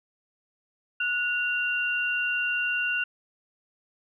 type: tone pair together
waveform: sine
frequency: 1462.7 / 2770 Hz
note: F#6 / F7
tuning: -20 / -15 cents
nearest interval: major seventh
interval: 1105 cents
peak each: -27 dBFS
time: 1-3.04 s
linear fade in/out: 5 ms
effects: none